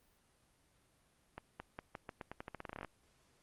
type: accelerating click train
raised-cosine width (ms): 0.5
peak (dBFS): -28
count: 19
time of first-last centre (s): 1.38-2.847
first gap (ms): 220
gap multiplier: 0.86
effects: pink hiss -72 dBFS RMS until 3.42 s + Opus 32 kbps